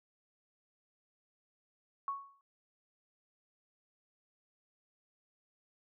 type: tone with exponential decay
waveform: sine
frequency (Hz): 1108.7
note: C#6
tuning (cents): 0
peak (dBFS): -31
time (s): 2.08-2.41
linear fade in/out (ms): 1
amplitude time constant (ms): 70
effects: none